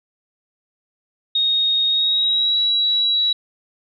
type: tone with pitch glide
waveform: sine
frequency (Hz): 3729 to 3899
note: A#7 to B7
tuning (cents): 0 to -23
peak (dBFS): -15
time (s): 1.35-3.33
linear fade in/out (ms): 5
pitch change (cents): +77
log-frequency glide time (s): 1.88-2.58
effects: none